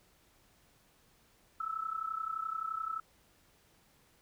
sine tone with amplitude modulation, 1309 Hz, E6, 13 cents flat, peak -31 dBFS, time 1.6-3 s, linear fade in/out 5 ms, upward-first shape sine, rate 31.6 Hz, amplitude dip 80%, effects pink hiss -67 dBFS RMS until 4.21 s

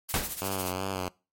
blue noise with tremolo, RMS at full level -32 dBFS, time 0.09-0.72 s, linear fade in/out 0 ms, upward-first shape triangle, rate 14 Hz, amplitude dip 80%
pink noise with exponential decay, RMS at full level -24 dBFS, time 0.14-0.44 s, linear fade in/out 0 ms, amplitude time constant 65 ms
5% pulse tone with vibrato, 94.1 Hz, F#2, 30 cents sharp, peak -19 dBFS, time 0.41-1.09 s, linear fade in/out 10 ms, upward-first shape sine, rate 2.7 Hz, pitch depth 54 cents each way
effects noise-tail reverb RT60 0.3 s tail -23 dB re dry + MP3 64 kbps

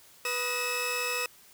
sawtooth tone cluster, 491.8 / 1251 / 1895 / 2594 Hz, B4 / D#6 / A#6 / E7, -7 / +9 / +28 / -28 cents, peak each -31 / -33 / -36 / -28 dBFS, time 0.25-1.26 s, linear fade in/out 2 ms, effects white hiss -56 dBFS RMS until 1.53 s

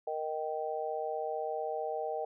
sine chord, Eb major, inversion second, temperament just, 466.7 / 622.3 / 777.8 Hz, Bb4 / Eb5 / G5, +2 / 0 / -14 cents, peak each -37 / -37 / -37 dBFS, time 0.07-2.25 s, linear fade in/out 5 ms, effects none

